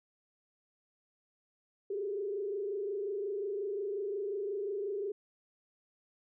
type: tone with frequency modulation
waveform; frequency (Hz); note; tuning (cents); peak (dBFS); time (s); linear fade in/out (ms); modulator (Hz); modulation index
sine; 403.4; G4; +50; -33; 1.9-5.12; 5; 25.6; 1
effects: none